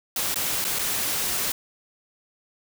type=noise with dropouts; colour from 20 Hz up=white; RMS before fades=-26 dBFS; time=0.16-1.52 s; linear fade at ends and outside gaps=2 ms; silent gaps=0.343-0.358 / 0.643-0.649 / 0.788-0.792 s; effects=none